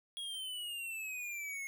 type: exponential sweep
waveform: square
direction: down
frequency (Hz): 3315 to 2162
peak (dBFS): -40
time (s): 0.17-1.67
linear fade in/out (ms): 0
effects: none